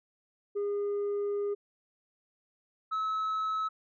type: tone pair in turn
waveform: sine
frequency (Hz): 407.5 / 1293.7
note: G#4 / E6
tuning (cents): -33 / -33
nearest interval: octave + minor sixth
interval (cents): 2000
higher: second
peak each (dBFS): -26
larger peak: neither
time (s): 0.55-1.55 / 2.91-3.69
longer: first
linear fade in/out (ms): 20
effects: tanh soft clip ceiling -28 dBFS